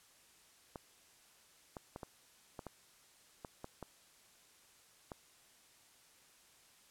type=clicks; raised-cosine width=1 ms; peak=-30 dBFS; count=10; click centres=0.758 / 1.768 / 1.961 / 2.032 / 2.592 / 2.667 / 3.448 / 3.644 / 3.827 / 5.118 s; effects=white hiss -65 dBFS RMS until 6.9 s + low-pass 11000 Hz 12 dB/octave